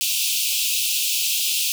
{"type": "high-pass noise", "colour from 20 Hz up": "pink", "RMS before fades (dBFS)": -22, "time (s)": [0.01, 1.72], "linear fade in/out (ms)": 0, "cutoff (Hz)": 2500, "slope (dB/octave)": 96, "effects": []}